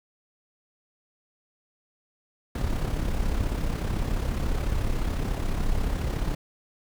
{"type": "noise with amplitude modulation", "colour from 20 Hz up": "brown", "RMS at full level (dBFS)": -24, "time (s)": [2.55, 6.35], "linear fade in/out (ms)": 5, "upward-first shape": "sine", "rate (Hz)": 34.1, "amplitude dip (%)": 50, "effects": []}